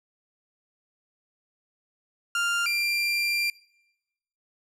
30% pulse tone pair in turn, 1396.9 / 2376 Hz, F6 / D7, 0 / +20 cents, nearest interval major sixth, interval 920 cents, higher second, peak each -21 dBFS, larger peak neither, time 2.35-2.66 / 2.66-3.5 s, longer second, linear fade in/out 2 ms, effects noise-tail reverb RT60 1.0 s tail -24 dB re dry + low-pass 11000 Hz 12 dB/octave

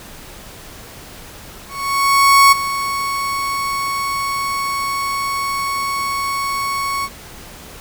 35% pulse tone with ADSR envelope, 1108.7 Hz, C#6, in tune, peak -4 dBFS, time 1.68-7.09 s, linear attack 840 ms, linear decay 13 ms, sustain -13 dB, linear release 52 ms, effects pink hiss -37 dBFS RMS until 7.8 s

